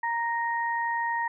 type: tone pair together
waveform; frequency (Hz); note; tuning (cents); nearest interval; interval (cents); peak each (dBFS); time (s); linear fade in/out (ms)
sine; 932.4 / 1864.7; A#5 / A#6; 0 / 0; octave; 1200; -27 / -30; 0.03-1.28; 5
effects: none